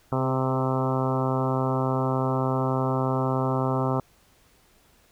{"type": "harmonic tone with a mistuned harmonic", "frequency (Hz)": 130.81, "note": "C3", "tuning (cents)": 0, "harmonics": [1, 2, 3, 4, 5, 6, 7, 8, 9, 10], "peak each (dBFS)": [-26, -29, -31, -32, -33, -34, -34, -35, -36, -36], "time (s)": [0.12, 4], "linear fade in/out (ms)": 2, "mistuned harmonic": 3, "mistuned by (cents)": 15, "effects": ["pink hiss -60 dBFS RMS until 5.11 s"]}